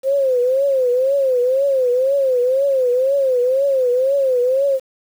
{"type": "tone with vibrato", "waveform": "sine", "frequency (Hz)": 523.3, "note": "C5", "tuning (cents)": 0, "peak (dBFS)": -13, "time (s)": [0.03, 4.8], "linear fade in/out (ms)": 50, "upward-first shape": "triangle", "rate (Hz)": 2, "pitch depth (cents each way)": 140, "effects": ["7-bit"]}